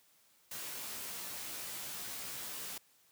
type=noise with comb filter; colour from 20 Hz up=white; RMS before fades=-43 dBFS; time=0.51-2.78 s; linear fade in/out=5 ms; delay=15 ms; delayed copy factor=+0.65; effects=white hiss -68 dBFS RMS until 3.11 s + high-pass 80 Hz 12 dB/octave